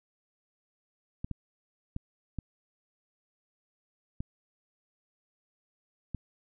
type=clicks; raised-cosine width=5 ms; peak=-22 dBFS; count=6; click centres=1.245 / 1.313 / 1.964 / 2.387 / 4.205 / 6.147 s; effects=none